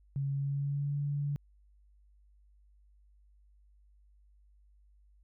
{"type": "tone with pitch glide", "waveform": "sine", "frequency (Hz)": [138.59, 143.64], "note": ["C#3", "D3"], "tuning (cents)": [0, -38], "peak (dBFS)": -30, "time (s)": [0.16, 1.36], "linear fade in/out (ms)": 0, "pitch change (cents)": 62, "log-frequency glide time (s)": [0.31, 0.97], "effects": ["added 50 Hz sine -60 dBFS peak until 5.23 s"]}